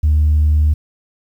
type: tone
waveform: sine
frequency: 75.9 Hz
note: D#2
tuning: 42 cents flat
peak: -8 dBFS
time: 0.03-0.74 s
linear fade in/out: 10 ms
effects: tanh soft clip ceiling -7 dBFS + 8-bit